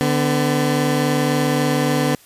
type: tone pair together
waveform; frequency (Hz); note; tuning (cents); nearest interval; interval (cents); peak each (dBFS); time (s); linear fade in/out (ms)
20% pulse; 147.48 / 251.4; D3 / B3; +8 / +31; major sixth; 923; -14; 0.01-2.15; 0
effects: white hiss -49 dBFS RMS until 2.25 s + resampled to 32000 Hz